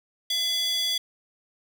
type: tone with high-pass filter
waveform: square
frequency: 677 Hz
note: E5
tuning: 46 cents sharp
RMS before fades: -26 dBFS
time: 0.3-0.98 s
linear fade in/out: 5 ms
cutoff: 3700 Hz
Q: 6.2
effects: none